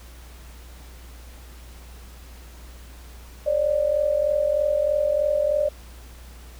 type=tone pair together; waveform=sine; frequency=553 / 596.2 Hz; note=C#5 / D5; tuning=-4 / +26 cents; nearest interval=minor second; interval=130 cents; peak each=-24 / -20 dBFS; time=3.46-5.69 s; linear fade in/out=10 ms; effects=added 60 Hz sine -41 dBFS peak until 6.59 s + pink hiss -49 dBFS RMS until 6.59 s